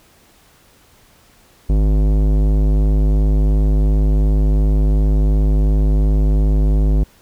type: tone with tanh clipping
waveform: sine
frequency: 51.4 Hz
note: G#1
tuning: 17 cents flat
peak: -13 dBFS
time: 1.69-7.04 s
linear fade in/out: 10 ms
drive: 17 dB
effects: pink hiss -51 dBFS RMS until 7.21 s